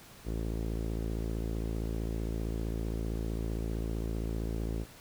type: tone with low-pass filter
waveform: sawtooth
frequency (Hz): 55.4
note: A1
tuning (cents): +13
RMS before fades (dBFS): -34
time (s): 0.24-4.86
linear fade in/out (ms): 50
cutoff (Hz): 400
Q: 1.8
effects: pink hiss -53 dBFS RMS until 5 s